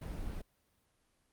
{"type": "noise", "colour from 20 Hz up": "brown", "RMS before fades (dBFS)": -40, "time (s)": [0.01, 0.42], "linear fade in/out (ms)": 10, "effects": ["pink hiss -75 dBFS RMS until 1.32 s", "Opus 32 kbps"]}